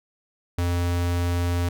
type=tone; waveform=square; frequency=87.31 Hz; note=F2; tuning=in tune; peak=-22 dBFS; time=0.58-1.69 s; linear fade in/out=5 ms; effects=none